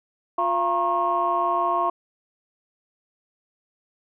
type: tone cluster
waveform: sine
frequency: 352.7 / 686 / 938 / 1084 Hz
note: F4 / F5 / A#5 / C#6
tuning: +17 / -31 / +11 / -39 cents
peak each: -30 / -24 / -27 / -22 dBFS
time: 0.38-1.9 s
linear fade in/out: 5 ms
effects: tanh soft clip ceiling -11 dBFS